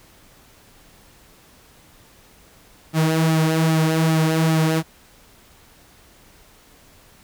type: tone with flanger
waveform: sawtooth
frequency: 160 Hz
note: D#3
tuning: 49 cents sharp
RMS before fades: -18 dBFS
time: 2.93-4.83 s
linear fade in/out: 50 ms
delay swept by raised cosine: 1.9 to 5.4 ms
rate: 2.5 Hz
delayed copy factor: -0.6
effects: pink hiss -51 dBFS RMS until 7.23 s